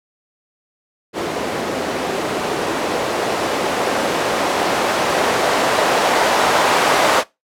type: noise with low-pass filter sweep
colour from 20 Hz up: violet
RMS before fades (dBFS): -18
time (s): 1.13-7.24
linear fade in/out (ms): 50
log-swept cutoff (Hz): 360 to 710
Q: 1.1
effects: noise-tail reverb RT60 0.2 s tail -20 dB re dry